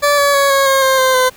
20% pulse tone with pitch steps, 579 / 568.7 / 558.6 / 548.7 / 539 / 529.4 / 520 / 510.8 Hz, D5 / C#5 / C#5 / C#5 / C#5 / C5 / C5 / C5, -25 / +44 / +13 / -18 / -49 / +20 / -11 / -42 cents, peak -5 dBFS, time 0.02-1.3 s, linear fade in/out 20 ms, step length 160 ms, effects pink hiss -42 dBFS RMS until 1.36 s

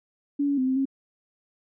sine tone with pitch steps, 285 / 282.4 / 258.4 / 261.3 / 270.4 Hz, C#4 / C#4 / C4 / C4 / C#4, +48 / +32 / -21 / -2 / -43 cents, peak -21 dBFS, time 0.39-0.855 s, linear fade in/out 10 ms, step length 93 ms, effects none

